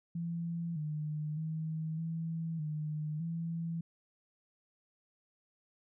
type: tone with pitch steps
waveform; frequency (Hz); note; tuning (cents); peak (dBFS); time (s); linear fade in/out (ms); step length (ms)
sine; 168.6 / 151.9 / 158.6 / 163.7 / 152.5 / 166.2; E3 / D#3 / D#3 / E3 / D#3 / E3; +39 / -41 / +33 / -12 / -34 / +15; -34; 0.15-3.81; 5; 610
effects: none